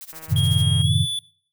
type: noise with tremolo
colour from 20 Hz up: blue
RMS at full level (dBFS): -36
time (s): 0.01-0.63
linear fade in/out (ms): 0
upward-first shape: sine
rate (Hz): 14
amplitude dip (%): 90
type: click train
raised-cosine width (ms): 0.5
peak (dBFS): -29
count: 110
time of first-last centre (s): 0.13-0.816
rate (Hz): 159
type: chord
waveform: sine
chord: F# diminished seventh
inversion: none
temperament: equal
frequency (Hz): 92.5 / 110 / 130.81 / 155.56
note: F#2 / A2 / C3 / Eb3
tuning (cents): 0 / 0 / 0 / 0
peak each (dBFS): -22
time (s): 0.28-1.07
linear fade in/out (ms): 50
type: tone with pitch glide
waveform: square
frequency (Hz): 3268 to 3462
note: G#7 to A7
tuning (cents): -29 to -29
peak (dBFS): -24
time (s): 0.36-1.19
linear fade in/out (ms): 2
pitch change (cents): +100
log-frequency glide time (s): 0.81-0.94
effects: noise-tail reverb RT60 0.5 s tail -21 dB re dry